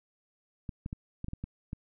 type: clicks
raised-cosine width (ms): 5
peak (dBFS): -24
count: 8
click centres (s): 0.692 / 0.861 / 0.929 / 1.244 / 1.284 / 1.334 / 1.44 / 1.731
effects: none